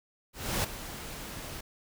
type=noise with ADSR envelope; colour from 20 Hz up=pink; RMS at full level=-28 dBFS; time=0.33-1.61 s; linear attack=310 ms; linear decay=8 ms; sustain=-13 dB; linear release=8 ms; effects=none